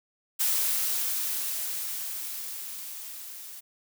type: noise with level ramp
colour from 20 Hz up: blue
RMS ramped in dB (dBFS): -25 to -43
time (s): 0.39-3.61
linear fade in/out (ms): 20
effects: none